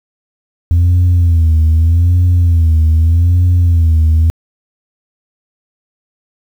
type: tone with vibrato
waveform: sine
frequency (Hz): 84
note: E2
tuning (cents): +33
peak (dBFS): -4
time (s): 0.71-4.3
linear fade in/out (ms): 0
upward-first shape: sine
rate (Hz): 0.82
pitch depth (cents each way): 100
effects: tanh soft clip ceiling -5 dBFS + 7-bit